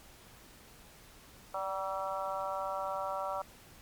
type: harmonic tone with a mistuned harmonic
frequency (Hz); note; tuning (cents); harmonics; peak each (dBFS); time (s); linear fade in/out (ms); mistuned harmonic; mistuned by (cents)
191.3; G3; -42; 3 / 4 / 5 / 6 / 7; -38 / -39 / -40 / -41 / -41; 1.54-3.42; 5; 3; +27
effects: pink hiss -56 dBFS RMS until 3.81 s + MP3 96 kbps